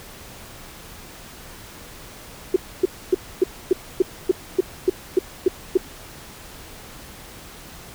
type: tone bursts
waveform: sine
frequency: 370 Hz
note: F#4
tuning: in tune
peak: -11 dBFS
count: 12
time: 2.54-5.774 s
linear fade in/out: 5 ms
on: 22 ms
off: 270 ms
effects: pink hiss -41 dBFS RMS until 7.94 s